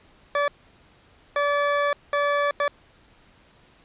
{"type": "tone bursts at uneven times", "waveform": "20% pulse", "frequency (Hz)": 576, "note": "D5", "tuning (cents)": -34, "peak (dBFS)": -15, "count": 4, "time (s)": [[0.35, 0.48], [1.36, 1.93], [2.13, 2.51], [2.6, 2.68]], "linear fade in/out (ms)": 2, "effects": ["pink hiss -56 dBFS RMS until 3.84 s", "resampled to 8000 Hz"]}